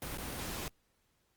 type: noise with dropouts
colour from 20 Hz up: pink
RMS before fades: -40 dBFS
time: 0.02-0.68 s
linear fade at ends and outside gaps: 1 ms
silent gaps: 0.174-0.183 s
effects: pink hiss -75 dBFS RMS until 1.36 s + Opus 32 kbps